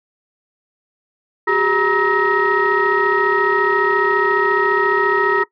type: tone cluster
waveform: sine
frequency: 373.1 / 407.6 / 949 / 1288 / 1879 Hz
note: F#4 / G#4 / A#5 / E6 / A#6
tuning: +14 / -32 / +31 / -41 / +13 cents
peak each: -19 dBFS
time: 1.47-5.44 s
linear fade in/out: 10 ms
effects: noise-tail reverb RT60 0.1 s tail -19 dB re dry + tanh soft clip ceiling -6 dBFS